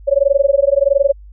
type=tone with amplitude modulation; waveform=sine; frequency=558 Hz; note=C#5; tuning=11 cents sharp; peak=-6 dBFS; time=0.07-1.13 s; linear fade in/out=20 ms; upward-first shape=sine; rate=21.5 Hz; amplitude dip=100%; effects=added 50 Hz sine -35 dBFS peak until 1.32 s